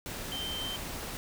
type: tone in noise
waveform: sine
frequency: 3116 Hz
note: G7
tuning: 11 cents flat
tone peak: -35 dBFS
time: 0.32-0.76 s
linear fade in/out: 0 ms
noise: pink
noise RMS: -39 dBFS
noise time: 0.06-1.17 s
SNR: +1 dB
effects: none